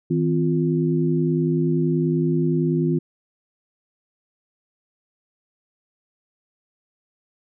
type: tone cluster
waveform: sine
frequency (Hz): 159.8 / 258.3 / 348.8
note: D#3 / C4 / F4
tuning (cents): +47 / -22 / -2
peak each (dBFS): -20 / -24 / -23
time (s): 0.1-2.99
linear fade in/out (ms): 10
effects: none